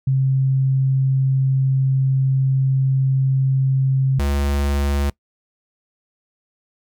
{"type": "tone pair in turn", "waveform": ["sine", "square"], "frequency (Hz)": [133.4, 70.67], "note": ["C3", "C#2"], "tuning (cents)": [34, 34], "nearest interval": "major seventh", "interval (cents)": 1100, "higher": "first", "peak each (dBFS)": [-14, -18], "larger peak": "first", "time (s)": [[0.07, 4.19], [4.19, 5.1]], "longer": "first", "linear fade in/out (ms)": 5, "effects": ["noise-tail reverb RT60 0.1 s tail -22 dB re dry"]}